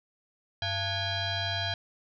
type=tone with frequency modulation; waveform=sine; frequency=1661.2 Hz; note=G#6; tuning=in tune; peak=-28 dBFS; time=0.62-1.74 s; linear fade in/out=2 ms; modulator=782 Hz; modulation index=3.4; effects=none